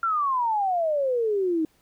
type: exponential sweep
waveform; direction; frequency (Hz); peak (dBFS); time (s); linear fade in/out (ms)
sine; down; 1386 to 308.7; -21; 0.03-1.65; 2
effects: pink hiss -64 dBFS RMS until 1.81 s